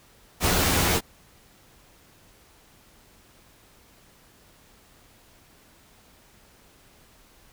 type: noise with comb filter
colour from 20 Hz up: pink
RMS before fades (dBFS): -22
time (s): 0.4-1.01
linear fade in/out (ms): 50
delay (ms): 11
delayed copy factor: +0.55
effects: pink hiss -56 dBFS RMS until 7.52 s